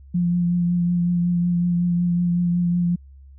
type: tone with vibrato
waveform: sine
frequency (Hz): 174.61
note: F3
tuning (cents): 0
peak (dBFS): -17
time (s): 0.14-2.96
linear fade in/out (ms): 10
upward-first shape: triangle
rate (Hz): 5.4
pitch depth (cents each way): 23
effects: added 68 Hz sine -42 dBFS peak until 3.38 s